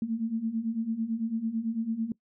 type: beating tone pair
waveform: sine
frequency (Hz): 220 / 229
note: A3 / A#3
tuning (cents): 0 / -31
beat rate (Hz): 9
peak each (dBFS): -33 / -29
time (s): 0.02-2.12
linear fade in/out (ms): 2
effects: noise-tail reverb RT60 0.1 s tail -22 dB re dry